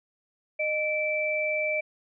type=tone pair together; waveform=sine; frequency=613.9 / 2328 Hz; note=D#5 / D7; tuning=-23 / -16 cents; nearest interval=octave + major seventh; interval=2307 cents; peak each=-28 / -27 dBFS; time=0.59-1.81 s; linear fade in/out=10 ms; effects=none